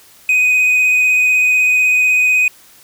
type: tone with vibrato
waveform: triangle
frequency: 2500 Hz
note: D#7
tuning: 8 cents sharp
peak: -8 dBFS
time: 0.29-2.48 s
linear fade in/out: 2 ms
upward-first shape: sine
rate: 16 Hz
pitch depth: 13 cents each way
effects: white hiss -45 dBFS RMS until 2.83 s